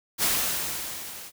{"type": "noise with level ramp", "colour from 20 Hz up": "white", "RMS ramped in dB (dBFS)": [-22, -42], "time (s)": [0.18, 1.32], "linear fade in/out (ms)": 50, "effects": []}